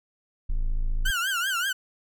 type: tone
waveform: triangle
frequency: 27.5 Hz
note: A0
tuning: in tune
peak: -20 dBFS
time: 0.49-1.11 s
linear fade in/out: 10 ms
type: tone with vibrato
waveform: 30% pulse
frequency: 1480 Hz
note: F#6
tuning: in tune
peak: -22 dBFS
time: 1.05-1.73 s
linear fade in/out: 10 ms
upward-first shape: triangle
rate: 5.2 Hz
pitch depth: 180 cents each way
effects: none